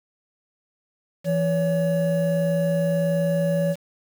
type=tone pair together; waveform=triangle; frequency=168 / 565.5 Hz; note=E3 / C#5; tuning=+33 / +34 cents; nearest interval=octave + major sixth; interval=2101 cents; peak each=-20 dBFS; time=1.24-3.76 s; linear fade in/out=50 ms; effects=7-bit